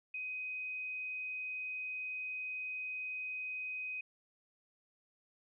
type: tone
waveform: sine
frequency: 2511 Hz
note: D#7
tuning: 15 cents sharp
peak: -38 dBFS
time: 0.14-4.01 s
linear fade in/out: 5 ms
effects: none